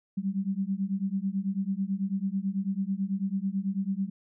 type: beating tone pair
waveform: sine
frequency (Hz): 190 / 199.1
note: F#3 / G3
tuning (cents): +46 / +27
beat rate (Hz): 9.1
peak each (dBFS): -30 / -30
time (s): 0.17-4.1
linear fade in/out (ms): 10
effects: none